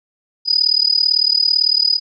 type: tone with amplitude modulation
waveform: sine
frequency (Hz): 4961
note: D#8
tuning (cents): -6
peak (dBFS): -8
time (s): 0.45-2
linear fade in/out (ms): 50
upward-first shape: sine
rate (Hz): 37.9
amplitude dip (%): 95
effects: none